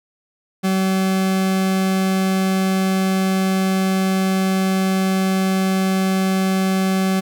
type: tone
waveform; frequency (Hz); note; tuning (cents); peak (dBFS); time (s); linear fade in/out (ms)
40% pulse; 190; F#3; +46; -15; 0.63-7.21; 20
effects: none